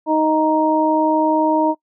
harmonic tone, 311.9 Hz, D#4, 4 cents sharp, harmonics 1 / 2 / 3, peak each -17 / -19 / -17 dBFS, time 0.06-1.75 s, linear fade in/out 50 ms, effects noise-tail reverb RT60 0.1 s tail -23 dB re dry

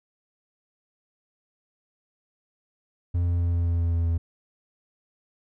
triangle tone with pitch steps, 87.1 / 86.6 / 86.1 / 85.6 / 85.11 / 84.62 / 84.13 / 83.65 Hz, F2 / F2 / F2 / F2 / F2 / E2 / E2 / E2, -4 / -14 / -24 / -34 / -44 / +46 / +36 / +26 cents, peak -19 dBFS, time 3.14-4.18 s, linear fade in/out 10 ms, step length 130 ms, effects none

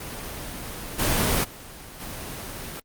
pink noise with level steps, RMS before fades -35 / -22 / -41 / -35 dBFS, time 0-2.8 s, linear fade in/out 5 ms, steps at 0.98 / 1.43 / 1.99 s, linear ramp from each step 20 ms, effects Opus 24 kbps

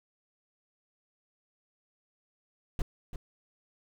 brown noise with echo, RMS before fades -28 dBFS, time 2.79-2.82 s, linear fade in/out 2 ms, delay 340 ms, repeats 1, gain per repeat -10 dB, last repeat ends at 3.16 s, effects none

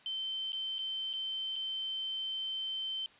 sine tone with dropouts, 3093 Hz, G7, 24 cents flat, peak -34 dBFS, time 0.06-3.06 s, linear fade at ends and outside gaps 1 ms, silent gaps 0.521-0.53 / 0.784-0.79 / 1.131-1.136 / 1.558-1.562 s, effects white hiss -60 dBFS RMS until 3.19 s + resampled to 8000 Hz

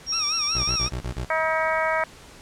sine tone, 5588 Hz, F8, in tune, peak -22 dBFS, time 0.06-0.9 s, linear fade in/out 50 ms
20% pulse tone with vibrato, 1251 Hz, D#6, 9 cents sharp, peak -25 dBFS, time 0.12-0.89 s, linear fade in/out 10 ms, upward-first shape sine, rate 5.3 Hz, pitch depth 130 cents each way
25% pulse tone bursts, 61.74 Hz, B1, in tune, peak -23 dBFS, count 6, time 0.55-1.25 s, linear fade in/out 5 ms, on 85 ms, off 38 ms
harmonic tone, 318.9 Hz, D#4, 43 cents sharp, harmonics 2 / 3 / 4 / 5 / 6 / 7, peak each -25 / -27 / -28 / -29 / -30 / -30 dBFS, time 1.3-2.04 s, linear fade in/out 2 ms
effects pink hiss -46 dBFS RMS until 2.41 s + low-pass 9000 Hz 12 dB/octave

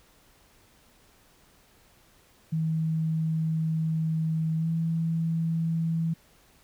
sine tone with pitch glide, 159.9 to 163.92 Hz, D#3 to E3, +48 to -9 cents, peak -24 dBFS, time 2.52-6.14 s, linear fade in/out 10 ms, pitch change +43 cents, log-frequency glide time 4.57-4.68 s, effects pink hiss -60 dBFS RMS until 6.63 s

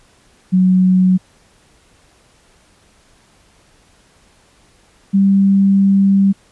sine tone pair in turn, 185 / 196 Hz, F#3 / G3, 0 / 0 cents, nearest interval minor second, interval 100 cents, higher second, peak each -8 dBFS, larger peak neither, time 0.52-1.18 / 5.13-6.33 s, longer second, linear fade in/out 20 ms, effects pink hiss -52 dBFS RMS until 6.51 s + resampled to 24000 Hz

